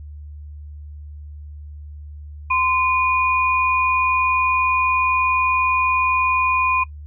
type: tone pair together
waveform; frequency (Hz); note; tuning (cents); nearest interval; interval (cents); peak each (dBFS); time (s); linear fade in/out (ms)
sine; 1031 / 2452; C6 / D#7; -26 / -26; octave + minor third; 1500; -18; 2.5-6.84; 10
effects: noise-tail reverb RT60 0.1 s tail -20 dB re dry + added 74 Hz sine -33 dBFS peak until 7.06 s